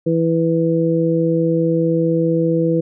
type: harmonic tone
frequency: 164.81 Hz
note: E3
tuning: in tune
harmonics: 1 / 2 / 3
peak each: -18 / -18 / -18 dBFS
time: 0.06-2.81 s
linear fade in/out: 10 ms
effects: none